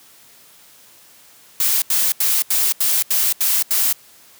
blue noise bursts, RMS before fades -17 dBFS, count 8, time 1.6-3.927 s, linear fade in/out 2 ms, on 220 ms, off 81 ms, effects white hiss -48 dBFS RMS until 4.39 s + high-pass 80 Hz 12 dB/octave

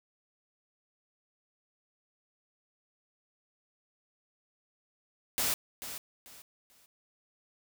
white noise with echo, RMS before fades -30 dBFS, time 5.38-5.54 s, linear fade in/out 0 ms, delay 440 ms, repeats 3, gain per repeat -11 dB, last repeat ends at 6.86 s, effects none

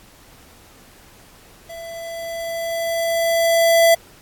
square tone with level ramp, 668 Hz, E5, 23 cents sharp, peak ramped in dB -33 to -10 dBFS, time 1.69-3.95 s, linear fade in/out 10 ms, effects pink hiss -48 dBFS RMS until 4.21 s + AAC 64 kbps

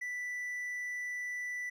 triangle tone, 1975.5 Hz, B6, in tune, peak -34 dBFS, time 0.01-1.7 s, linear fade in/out 10 ms, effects none

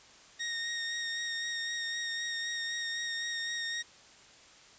20% pulse tone with vibrato, 1859 Hz, A#6, 5 cents flat, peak -28 dBFS, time 0.39-3.83 s, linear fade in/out 20 ms, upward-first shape sine, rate 3.9 Hz, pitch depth 18 cents each way, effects white hiss -56 dBFS RMS until 4.78 s + resampled to 16000 Hz

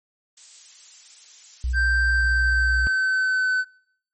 violet noise, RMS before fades -37 dBFS, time 0.37-1.75 s, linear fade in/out 5 ms
sine tone, 62 Hz, B1, 7 cents sharp, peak -21 dBFS, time 1.64-2.87 s, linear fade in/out 0 ms
triangle tone with pitch glide, 1568 to 1513.7 Hz, G6 to F#6, 0 to +39 cents, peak -17 dBFS, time 1.73-3.65 s, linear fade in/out 50 ms, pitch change -61 cents, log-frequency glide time 2.11-3.52 s
effects noise-tail reverb RT60 0.8 s tail -26 dB re dry + MP3 32 kbps

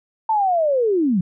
sine linear sweep, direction down, 902 to 164.81 Hz, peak -15 dBFS, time 0.29-1.21 s, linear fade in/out 5 ms, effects none

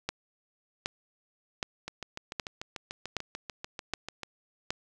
two click trains, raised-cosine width 0.2 ms, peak -20 / -13 dBFS, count 17 / 7, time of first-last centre 1.88-4.233 / 0.09-4.705 s, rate 6.8 / 1.3 Hz, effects none

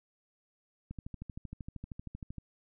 click train, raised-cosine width 5 ms, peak -29 dBFS, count 20, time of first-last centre 0.91-2.383 s, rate 12.9 Hz, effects none

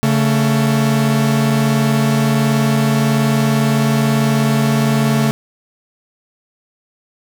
45% pulse tone pair together, 140.9 / 222.1 Hz, C#3 / A3, +29 / +16 cents, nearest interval minor sixth, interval 787 cents, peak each -15 dBFS, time 0.03-5.31 s, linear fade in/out 0 ms, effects none

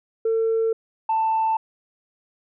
sine tone pair in turn, 450 / 886.8 Hz, A4 / A5, +39 / +13 cents, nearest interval octave, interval 1174 cents, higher second, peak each -17 dBFS, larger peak neither, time 0.25-0.73 / 1.09-1.57 s, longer neither, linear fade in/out 5 ms, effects tanh soft clip ceiling -15 dBFS

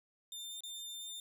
sawtooth tone with dropouts, 3602 Hz, A7, 40 cents sharp, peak -40 dBFS, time 0.32-1.2 s, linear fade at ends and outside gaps 2 ms, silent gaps 0.606-0.635 s, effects none

